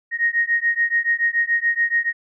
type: beating tone pair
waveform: sine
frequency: 1864.7 / 1871.7 Hz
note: A#6 / A#6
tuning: 0 / +7 cents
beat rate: 7 Hz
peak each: -20 dBFS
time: 0.11-2.13 s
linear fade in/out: 50 ms
effects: none